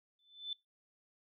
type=tone with exponential growth; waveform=sine; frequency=3520 Hz; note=A7; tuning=in tune; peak=-34 dBFS; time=0.19-0.53 s; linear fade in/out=2 ms; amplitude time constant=72 ms; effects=noise-tail reverb RT60 0.2 s tail -22 dB re dry